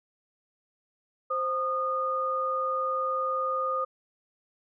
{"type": "tone pair together", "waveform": "sine", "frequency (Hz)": [523.3, 1226.1], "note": ["C5", "D#6"], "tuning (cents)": [0, -26], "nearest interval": "octave + minor third", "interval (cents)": 1474, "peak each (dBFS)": [-31, -27], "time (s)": [1.3, 3.85], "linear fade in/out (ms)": 10, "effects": []}